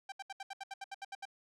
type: tone bursts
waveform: sawtooth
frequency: 784 Hz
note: G5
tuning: in tune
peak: -37 dBFS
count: 12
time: 0.09-1.254 s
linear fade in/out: 5 ms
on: 31 ms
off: 72 ms
effects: low-pass 7000 Hz 12 dB/octave